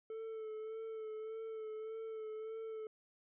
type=tone with vibrato; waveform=triangle; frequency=440 Hz; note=A4; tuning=in tune; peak=-40 dBFS; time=0.1-2.87 s; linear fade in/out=2 ms; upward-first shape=sine; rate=1.7 Hz; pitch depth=27 cents each way; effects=resampled to 8000 Hz